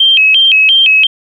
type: tone with vibrato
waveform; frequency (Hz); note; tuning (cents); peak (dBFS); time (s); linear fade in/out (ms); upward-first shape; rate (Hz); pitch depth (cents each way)
sine; 2847; F7; +33; -4; 0-1.07; 5; square; 2.9; 180
effects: 7-bit